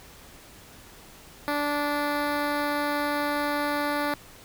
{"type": "tone with notch filter", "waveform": "10% pulse", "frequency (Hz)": 291.7, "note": "D4", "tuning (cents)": -12, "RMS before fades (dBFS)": -27, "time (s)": [1.48, 4.14], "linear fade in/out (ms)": 0, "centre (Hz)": 7400, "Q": 0.77, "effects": ["pink hiss -49 dBFS RMS until 4.44 s"]}